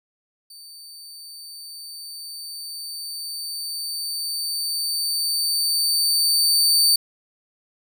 sawtooth tone with level ramp, 4578 Hz, D8, 45 cents flat, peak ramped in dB -38 to -11 dBFS, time 0.5-6.96 s, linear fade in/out 5 ms, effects none

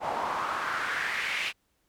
pink noise with band-pass filter sweep, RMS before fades -31 dBFS, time 0-1.53 s, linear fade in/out 50 ms, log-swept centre 770 to 2600 Hz, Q 3.2, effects pink hiss -73 dBFS RMS until 1.88 s

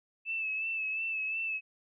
sine tone with vibrato, 2622 Hz, E7, 10 cents flat, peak -31 dBFS, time 0.25-1.61 s, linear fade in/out 50 ms, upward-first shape sine, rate 2.8 Hz, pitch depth 37 cents each way, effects none

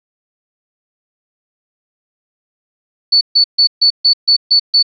sine tone bursts, 4466 Hz, C#8, 12 cents sharp, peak -6 dBFS, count 8, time 3.12-4.828 s, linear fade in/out 10 ms, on 91 ms, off 140 ms, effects none

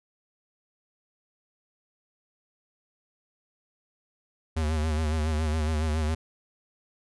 square tone with vibrato, 77.78 Hz, D#2, in tune, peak -25 dBFS, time 4.56-6.15 s, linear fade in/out 10 ms, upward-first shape sine, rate 7.2 Hz, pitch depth 60 cents each way, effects resampled to 24000 Hz

